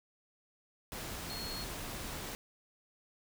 sine tone in noise, 4302 Hz, C8, 47 cents sharp, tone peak -42 dBFS, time 1.3-1.64 s, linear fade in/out 0 ms, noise pink, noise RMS -42 dBFS, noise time 0.92-2.35 s, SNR -3 dB, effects none

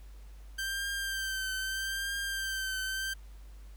sawtooth tone with vibrato, 1568 Hz, G6, in tune, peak -29 dBFS, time 0.58-3.14 s, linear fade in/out 10 ms, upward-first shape triangle, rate 0.79 Hz, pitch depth 41 cents each way, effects added 50 Hz sine -46 dBFS peak until 3.76 s + pink hiss -63 dBFS RMS until 3.76 s

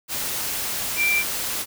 sine tone in noise, 2354 Hz, D7, 3 cents sharp, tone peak -18 dBFS, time 0.96-1.24 s, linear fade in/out 50 ms, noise white, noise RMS -27 dBFS, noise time 0.08-1.66 s, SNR +6 dB, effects none

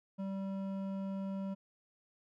triangle tone with hard clipping, 194.1 Hz, G3, 17 cents flat, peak -38 dBFS, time 0.18-1.55 s, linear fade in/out 20 ms, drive 14 dB, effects none

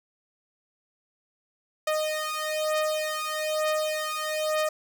sawtooth beating tone pair, 617 / 618.1 Hz, D#5 / D#5, -15 / -12 cents, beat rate 1.1 Hz, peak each -25 dBFS, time 1.87-4.69 s, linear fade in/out 5 ms, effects none

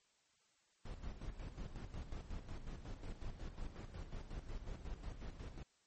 brown noise with tremolo, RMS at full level -45 dBFS, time 0.85-5.63 s, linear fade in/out 5 ms, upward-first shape square, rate 5.5 Hz, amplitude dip 60%, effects white hiss -75 dBFS RMS until 5.86 s + MP3 32 kbps

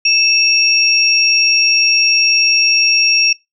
sine tone pair together, 2634 / 5581 Hz, E7 / F8, -2 / -2 cents, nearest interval octave + minor second, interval 1300 cents, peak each -12 dBFS, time 0.05-3.33 s, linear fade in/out 5 ms, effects noise-tail reverb RT60 0.2 s tail -24 dB re dry

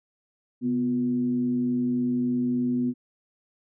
sine tone with frequency modulation, 246.9 Hz, B3, in tune, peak -22 dBFS, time 0.61-2.94 s, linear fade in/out 50 ms, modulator 111 Hz, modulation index 0.37, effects none

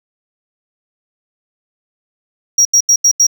triangle tone bursts, 5680 Hz, F8, 28 cents sharp, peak -5 dBFS, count 5, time 2.58-3.268 s, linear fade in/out 5 ms, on 72 ms, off 82 ms, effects none

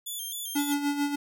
5% pulse tone with vibrato, 3322 Hz, G#7, in tune, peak -26 dBFS, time 0.06-0.75 s, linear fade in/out 10 ms, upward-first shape square, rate 3.8 Hz, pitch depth 71 cents each way
square tone with tremolo, 287.3 Hz, D4, 38 cents flat, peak -24 dBFS, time 0.55-1.16 s, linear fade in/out 10 ms, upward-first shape sine, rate 6.8 Hz, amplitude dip 60%
effects none

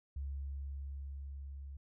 sine tone with level ramp, 69.3 Hz, C#2, in tune, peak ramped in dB -37 to -44 dBFS, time 0.16-1.77 s, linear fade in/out 5 ms, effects none

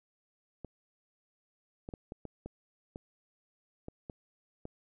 clicks, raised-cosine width 2 ms, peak -28 dBFS, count 10, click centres 0.647 / 1.889 / 1.938 / 2.121 / 2.253 / 2.46 / 2.959 / 3.884 / 4.098 / 4.654 s, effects none

